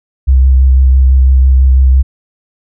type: tone with vibrato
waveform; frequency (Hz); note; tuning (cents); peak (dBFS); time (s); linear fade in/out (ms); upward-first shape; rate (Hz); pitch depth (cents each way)
sine; 65.41; C2; 0; -3; 0.27-2.03; 20; sine; 6; 21
effects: none